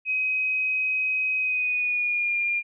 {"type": "tone with pitch glide", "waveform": "sine", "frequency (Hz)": [2527, 2405], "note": ["D#7", "D7"], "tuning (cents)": [26, 41], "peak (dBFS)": -22, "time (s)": [0.05, 2.63], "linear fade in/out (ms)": 50, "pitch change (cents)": -85, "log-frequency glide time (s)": [1.38, 2.36], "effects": []}